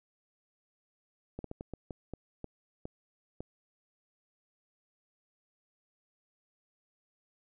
slowing click train, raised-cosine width 2 ms, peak -26 dBFS, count 10, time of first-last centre 1.39-3.406 s, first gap 53 ms, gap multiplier 1.34, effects none

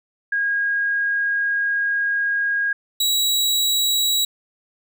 sine / sawtooth tone pair in turn, 1634 / 3886 Hz, G#6 / B7, -29 / -29 cents, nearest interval octave + minor third, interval 1500 cents, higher second, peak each -18 / -14 dBFS, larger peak second, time 0.32-2.73 / 3-4.25 s, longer first, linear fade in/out 5 ms, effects none

